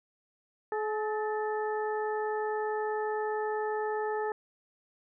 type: harmonic tone with a mistuned harmonic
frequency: 427.7 Hz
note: A4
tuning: 49 cents flat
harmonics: 1 / 2 / 3 / 4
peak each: -31 / -34 / -42 / -41 dBFS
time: 0.72-4.32 s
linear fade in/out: 2 ms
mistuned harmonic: 4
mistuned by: +54 cents
effects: none